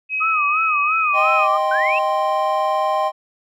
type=tone with pitch glide; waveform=sine; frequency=2542 to 2500 Hz; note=D#7 to D#7; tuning=+36 to +8 cents; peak=-19 dBFS; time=0.09-1.48 s; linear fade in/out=50 ms; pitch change=-28 cents; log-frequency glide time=0.87-1.1 s
type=tone with vibrato; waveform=sine; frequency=1237 Hz; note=D#6; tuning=10 cents flat; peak=-17 dBFS; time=0.2-1.58 s; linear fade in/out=20 ms; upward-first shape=sine; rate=2.9 Hz; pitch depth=120 cents each way
type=chord; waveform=triangle; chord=C minor; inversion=first; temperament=equal; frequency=622.3 / 784 / 1046.5 Hz; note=Eb5 / G5 / C6; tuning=0 / 0 / 0 cents; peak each=-19 dBFS; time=1.13-3.12 s; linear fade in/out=50 ms
type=exponential sweep; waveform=sine; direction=up; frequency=1480 to 2779 Hz; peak=-19 dBFS; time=1.71-1.99 s; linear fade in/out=5 ms
effects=none